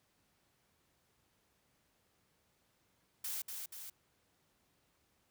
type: noise with echo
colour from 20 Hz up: blue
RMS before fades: -40 dBFS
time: 3.24-3.42 s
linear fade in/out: 5 ms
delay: 240 ms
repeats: 2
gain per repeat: -4 dB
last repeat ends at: 3.9 s
effects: pink hiss -75 dBFS RMS until 5.3 s + high-pass 60 Hz 12 dB/octave